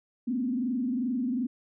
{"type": "tone with frequency modulation", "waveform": "sine", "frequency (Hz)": 248.7, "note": "B3", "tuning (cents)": 12, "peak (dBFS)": -26, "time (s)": [0.27, 1.47], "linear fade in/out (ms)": 10, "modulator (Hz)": 22.6, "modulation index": 1, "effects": []}